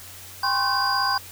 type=tone cluster; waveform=sine; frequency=798 / 1034 / 1090 / 1528 / 4830 Hz; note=G5 / C6 / C#6 / G6 / D8; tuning=+31 / -21 / -29 / -45 / +48 cents; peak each=-27 / -26 / -27 / -27 / -25 dBFS; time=0.43-1.18 s; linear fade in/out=5 ms; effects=added 92 Hz sine -48 dBFS peak until 1.31 s + white hiss -42 dBFS RMS until 1.31 s